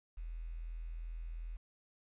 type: tone with quantisation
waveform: sine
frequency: 41.34 Hz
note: E1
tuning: 6 cents sharp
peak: -40 dBFS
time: 0.17-1.57 s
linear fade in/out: 10 ms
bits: 11
effects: resampled to 8000 Hz